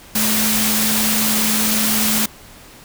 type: tone in noise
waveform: sine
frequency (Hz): 216.4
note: A3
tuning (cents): -29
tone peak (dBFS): -21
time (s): 0.15-2.26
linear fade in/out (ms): 5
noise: white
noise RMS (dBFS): -18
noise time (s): 0.15-2.26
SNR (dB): -6
effects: pink hiss -42 dBFS RMS until 2.84 s